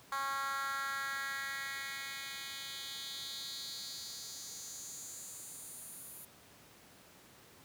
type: tone with high-pass filter sweep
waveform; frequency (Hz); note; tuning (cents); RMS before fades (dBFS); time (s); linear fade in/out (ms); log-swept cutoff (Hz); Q
10% pulse; 273.8; C#4; -21; -42; 0.12-6.25; 2; 1100 to 11000; 2.8
effects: pink hiss -59 dBFS RMS until 7.64 s + high-pass 100 Hz 12 dB/octave